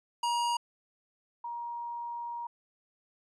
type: tone pair in turn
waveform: square / sine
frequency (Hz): 950 / 945.8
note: A#5 / A#5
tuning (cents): +33 / +25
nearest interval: unison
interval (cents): 8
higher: first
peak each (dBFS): -28 / -35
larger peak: first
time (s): 0.23-0.57 / 1.44-2.47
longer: second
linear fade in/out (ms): 5
effects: resampled to 22050 Hz